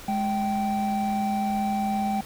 triangle tone pair together, 208.9 / 777.4 Hz, G#3 / G5, +10 / -15 cents, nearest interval octave + major seventh, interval 2275 cents, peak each -24 dBFS, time 0.08-2.21 s, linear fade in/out 5 ms, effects pink hiss -43 dBFS RMS until 2.25 s

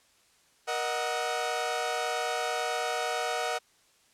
sawtooth tone cluster, 473.2 / 617 / 739 / 1283 Hz, A#4 / D#5 / F#5 / E6, +26 / -15 / -2 / -47 cents, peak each -31 / -31 / -28 / -35 dBFS, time 0.67-3.59 s, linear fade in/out 20 ms, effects white hiss -64 dBFS RMS until 4.13 s + low-pass 9000 Hz 12 dB/octave

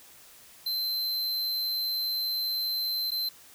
square tone with dropouts, 4095 Hz, C8, 38 cents flat, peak -28 dBFS, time 0.66-3.29 s, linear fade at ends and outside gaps 5 ms, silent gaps 3.107-3.116 s, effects white hiss -53 dBFS RMS until 3.54 s

